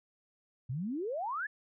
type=exponential sweep; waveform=sine; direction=up; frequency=116.54 to 1783 Hz; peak=-33 dBFS; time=0.69-1.47 s; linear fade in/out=10 ms; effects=none